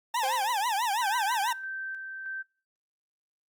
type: tone with vibrato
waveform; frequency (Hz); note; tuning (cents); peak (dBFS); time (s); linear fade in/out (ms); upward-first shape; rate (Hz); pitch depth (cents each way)
40% pulse; 880; A5; 0; -25; 0.14-1.53; 5; triangle; 6.1; 250
type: tone with exponential decay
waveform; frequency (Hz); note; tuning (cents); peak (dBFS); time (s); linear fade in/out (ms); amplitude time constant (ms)
sawtooth; 523.3; C5; 0; -28; 0.23-0.88; 5; 140
type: tone with tremolo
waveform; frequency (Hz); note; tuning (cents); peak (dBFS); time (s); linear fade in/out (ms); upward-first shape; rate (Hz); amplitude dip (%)
sine; 1556; G6; -13; -33; 1.01-2.43; 20; square; 1.6; 35
effects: noise-tail reverb RT60 0.4 s tail -25 dB re dry + Opus 48 kbps